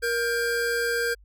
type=tone pair together; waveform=square; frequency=471 / 1586 Hz; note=A#4 / G6; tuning=+18 / +20 cents; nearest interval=octave + major sixth; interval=2102 cents; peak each=-27 dBFS; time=0.02-1.15 s; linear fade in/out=20 ms; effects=added 50 Hz sine -50 dBFS peak until 1.24 s